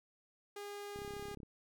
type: tone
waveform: sawtooth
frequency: 407.9 Hz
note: G#4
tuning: 31 cents flat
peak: -40 dBFS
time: 0.56-1.35 s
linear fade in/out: 5 ms
type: click train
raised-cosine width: 3 ms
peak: -37 dBFS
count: 17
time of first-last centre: 0.96-1.432 s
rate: 33.9 Hz
effects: none